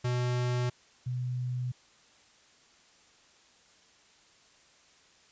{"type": "tone pair in turn", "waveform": ["square", "sine"], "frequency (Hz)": [123.47, 124.98], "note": ["B2", "B2"], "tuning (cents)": [0, 21], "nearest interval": "unison", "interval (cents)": 21, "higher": "second", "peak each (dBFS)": [-28, -30], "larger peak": "first", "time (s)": [[0.04, 0.7], [1.06, 1.72]], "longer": "neither", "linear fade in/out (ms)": 10, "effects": ["white hiss -61 dBFS RMS until 5.31 s", "resampled to 16000 Hz"]}